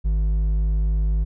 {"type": "tone with hard clipping", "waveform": "sine", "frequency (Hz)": 51.91, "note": "G#1", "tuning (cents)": 0, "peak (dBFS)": -19, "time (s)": [0.04, 1.25], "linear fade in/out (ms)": 20, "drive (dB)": 5, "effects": []}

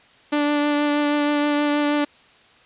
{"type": "tone with vibrato", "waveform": "sawtooth", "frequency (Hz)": 293.3, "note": "D4", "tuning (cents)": -2, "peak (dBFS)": -14, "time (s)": [0.32, 2.05], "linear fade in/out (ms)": 10, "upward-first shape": "triangle", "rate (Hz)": 6.3, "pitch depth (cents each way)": 15, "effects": ["white hiss -52 dBFS RMS until 2.65 s", "resampled to 8000 Hz"]}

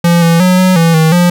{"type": "tone with pitch steps", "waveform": "square", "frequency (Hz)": [171.3, 167.4, 183, 185, 166, 159.4, 176.1], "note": ["F3", "E3", "F#3", "F#3", "E3", "D#3", "F3"], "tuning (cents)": [-33, 27, -19, 0, 12, 42, 15], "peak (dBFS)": -6, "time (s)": [0.04, 1.3], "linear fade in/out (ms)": 5, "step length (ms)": 180, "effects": []}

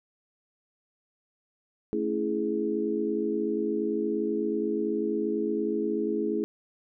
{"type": "chord", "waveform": "sine", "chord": "A major seventh", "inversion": "none", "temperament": "equal with one note detuned", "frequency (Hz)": [220, 277.2, 329.6, 418], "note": ["A3", "C#4", "E4", "G#4"], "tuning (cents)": [0, 0, 0, 11], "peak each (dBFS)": [-32, -35, -30, -29], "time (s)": [1.93, 6.44], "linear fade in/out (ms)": 0, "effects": []}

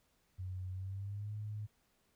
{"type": "tone with pitch glide", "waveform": "sine", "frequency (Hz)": [92.5, 105.64], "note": ["F#2", "G#2"], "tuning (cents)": [0, 30], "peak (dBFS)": -39, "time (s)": [0.38, 1.67], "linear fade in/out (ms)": 20, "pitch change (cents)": 230, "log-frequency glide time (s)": [0.71, 1.33], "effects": ["pink hiss -75 dBFS RMS until 2.15 s"]}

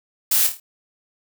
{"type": "noise with echo", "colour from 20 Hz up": "blue", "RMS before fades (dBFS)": -18, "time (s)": [0.31, 0.47], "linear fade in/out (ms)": 5, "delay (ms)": 26, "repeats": 5, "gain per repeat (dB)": -6, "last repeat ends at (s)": 0.6, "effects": []}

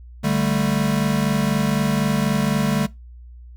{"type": "chord", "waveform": "square", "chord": "D suspended fourth", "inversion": "none", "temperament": "equal", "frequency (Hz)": [146.83, 196, 220], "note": ["D3", "G3", "A3"], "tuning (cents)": [0, 0, 0], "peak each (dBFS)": -23, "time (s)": [0.23, 2.87], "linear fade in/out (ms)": 20, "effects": ["noise-tail reverb RT60 0.2 s tail -21 dB re dry", "added 60 Hz sine -38 dBFS peak until 3.56 s"]}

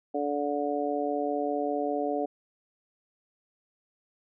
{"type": "harmonic tone", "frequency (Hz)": 145, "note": "D3", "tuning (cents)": -22, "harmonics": [2, 3, 4, 5], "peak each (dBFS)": [-32, -32, -32, -32], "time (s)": [0.14, 2.26], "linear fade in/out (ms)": 10, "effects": []}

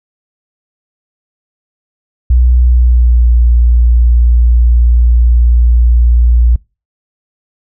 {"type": "tone with pitch glide", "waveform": "sine", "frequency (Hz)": [61.4, 59.21], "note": ["B1", "A#1"], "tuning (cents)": [-9, 28], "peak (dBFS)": -4, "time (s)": [2.3, 6.56], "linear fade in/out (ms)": 5, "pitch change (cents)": -63, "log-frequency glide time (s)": [2.64, 3.3], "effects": ["noise-tail reverb RT60 0.3 s tail -25 dB re dry"]}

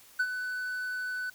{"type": "tone with ADSR envelope", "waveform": "triangle", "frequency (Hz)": 1498, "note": "F#6", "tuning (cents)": 21, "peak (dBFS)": -21, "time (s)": [0.19, 1.3], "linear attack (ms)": 11, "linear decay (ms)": 56, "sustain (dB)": -9, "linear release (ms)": 5, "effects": ["white hiss -56 dBFS RMS until 1.34 s"]}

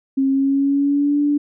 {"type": "tone with pitch glide", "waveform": "sine", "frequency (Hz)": [269.9, 290.9], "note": ["C#4", "D4"], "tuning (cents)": [-46, -16], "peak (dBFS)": -14, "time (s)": [0.17, 1.38], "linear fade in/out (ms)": 10, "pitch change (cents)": 130, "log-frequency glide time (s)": [0.3, 1.2], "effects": []}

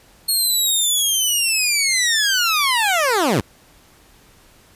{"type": "linear sweep", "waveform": "15% pulse", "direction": "down", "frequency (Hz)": [4328, 83], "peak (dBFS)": -9, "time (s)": [0.28, 3.41], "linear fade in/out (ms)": 10, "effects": ["pink hiss -51 dBFS RMS until 4.75 s", "resampled to 32000 Hz"]}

